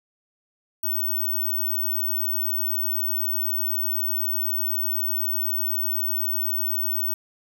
sine tone, 15804 Hz, B9, in tune, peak -22 dBFS, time 0.83-7.14 s, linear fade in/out 5 ms, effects none

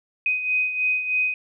sine beating tone pair, 2505 / 2508.2 Hz, D#7 / D#7, +11 / +13 cents, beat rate 3.2 Hz, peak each -21 / -28 dBFS, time 0.26-1.34 s, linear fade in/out 2 ms, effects none

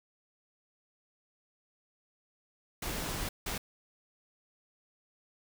pink noise bursts at uneven times, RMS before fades -36 dBFS, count 2, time 2.82-3.29 / 3.46-3.58 s, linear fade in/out 5 ms, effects none

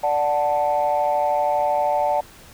sine chord, D major, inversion none, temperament equal, 587.3 / 740 / 880 Hz, D5 / F#5 / A5, 0 / 0 / 0 cents, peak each -21 dBFS, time 0.03-2.21 s, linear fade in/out 10 ms, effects tanh soft clip ceiling -11 dBFS + pink hiss -46 dBFS RMS until 2.53 s

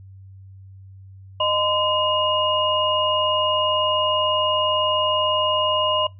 sine tone cluster, 616 / 1023 / 2863 Hz, D#5 / C6 / F7, -17 / -39 / +42 cents, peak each -22 dBFS, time 1.4-6.07 s, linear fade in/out 5 ms, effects noise-tail reverb RT60 0.2 s tail -21 dB re dry + added 96 Hz sine -40 dBFS peak until 6.19 s

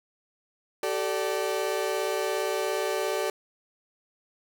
35% pulse chord, G suspended second, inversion none, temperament equal with one note detuned, 382.8 / 440 / 587.3 Hz, G4 / A4 / D5, -41 / 0 / 0 cents, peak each -29 dBFS, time 0.83-3.3 s, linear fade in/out 2 ms, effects none

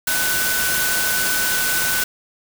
sine tone in noise, 1500 Hz, F#6, 23 cents sharp, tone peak -22 dBFS, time 0.07-2.04 s, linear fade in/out 5 ms, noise white, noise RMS -21 dBFS, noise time 0.07-2.04 s, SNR -4 dB, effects none

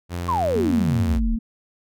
sawtooth tone, 87.31 Hz, F2, in tune, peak -22 dBFS, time 0.09-1.2 s, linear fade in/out 50 ms
sine exponential sweep, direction down, 1120 to 32.92 Hz, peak -19 dBFS, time 0.28-1.36 s, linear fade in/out 10 ms
sine tone with pitch glide, 234.3 to 226.2 Hz, A#3 to A3, +9 to +48 cents, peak -23 dBFS, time 0.55-1.39 s, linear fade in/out 10 ms, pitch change -61 cents, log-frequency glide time 0.83-1.2 s
effects none

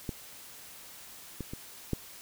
clicks, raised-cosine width 3 ms, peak -20 / -23 / -25 / -16 dBFS, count 4, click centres 0.092 / 1.407 / 1.535 / 1.933 s, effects white hiss -49 dBFS RMS until 2.21 s

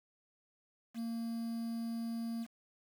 triangle tone with quantisation, 230 Hz, A#3, 23 cents flat, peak -34 dBFS, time 0.94-2.47 s, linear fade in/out 50 ms, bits 9, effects none

